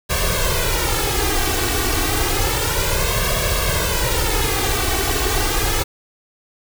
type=noise with flanger; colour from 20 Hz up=pink; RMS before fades=-19 dBFS; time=0.09-5.84 s; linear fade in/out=20 ms; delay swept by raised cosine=1.8 to 2.65 ms; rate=0.3 Hz; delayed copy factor=+1; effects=none